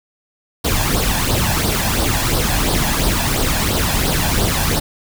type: noise with flanger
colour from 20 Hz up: pink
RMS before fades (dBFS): -17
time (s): 0.64-4.8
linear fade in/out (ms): 10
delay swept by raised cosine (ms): 0.21 to 1.21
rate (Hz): 2.9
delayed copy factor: +0.6
effects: none